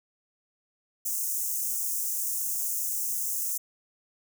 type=high-pass noise; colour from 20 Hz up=white; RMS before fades=-30 dBFS; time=1.05-3.58 s; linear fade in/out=10 ms; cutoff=6100 Hz; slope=48 dB/octave; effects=none